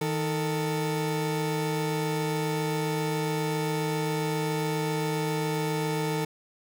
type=tone pair together; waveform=30% pulse; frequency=157.9 / 446.3 Hz; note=D#3 / A4; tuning=+26 / +25 cents; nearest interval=octave + tritone; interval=1799 cents; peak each=-26 / -27 dBFS; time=0.01-6.25 s; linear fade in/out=5 ms; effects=none